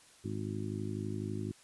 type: harmonic tone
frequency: 52 Hz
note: G#1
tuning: 3 cents sharp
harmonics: 2 / 3 / 4 / 5 / 6 / 7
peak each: -39 / -45 / -41 / -44 / -43 / -43 dBFS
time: 0.24-1.52 s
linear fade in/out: 10 ms
effects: white hiss -60 dBFS RMS until 1.63 s + resampled to 24000 Hz